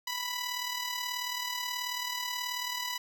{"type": "tone with amplitude modulation", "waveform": "10% pulse", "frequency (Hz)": 987.8, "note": "B5", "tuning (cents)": 0, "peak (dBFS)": -22, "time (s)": [0.07, 2.98], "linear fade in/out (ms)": 5, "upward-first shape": "sine", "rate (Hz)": 38.5, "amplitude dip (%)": 50, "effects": []}